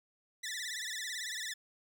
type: tone with vibrato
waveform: 15% pulse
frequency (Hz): 1862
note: A#6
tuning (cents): -2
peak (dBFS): -31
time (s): 0.43-1.54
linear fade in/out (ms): 10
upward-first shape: sine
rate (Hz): 18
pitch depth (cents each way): 140
effects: none